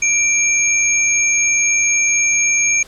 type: tone pair together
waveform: sine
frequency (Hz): 2349 / 6526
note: D7 / G#8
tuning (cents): 0 / -31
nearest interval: octave + tritone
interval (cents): 1769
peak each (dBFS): -15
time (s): 0.02-2.83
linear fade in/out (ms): 5
effects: pink hiss -42 dBFS RMS until 2.87 s + low-pass 10000 Hz 12 dB/octave